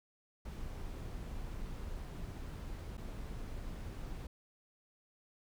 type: noise with dropouts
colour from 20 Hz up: brown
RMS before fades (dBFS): -43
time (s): 0.45-4.27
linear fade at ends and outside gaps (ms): 5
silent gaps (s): 2.971-2.977
effects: none